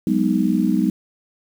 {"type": "chord", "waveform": "sine", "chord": "G# minor seventh", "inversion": "third", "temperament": "just", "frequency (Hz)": [186.89, 207.7, 249.2, 311.5], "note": ["F#3", "G#3", "B3", "D#4"], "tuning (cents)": [18, 0, 16, 2], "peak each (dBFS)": -21, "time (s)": [0.07, 0.9], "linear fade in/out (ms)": 2, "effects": ["7-bit"]}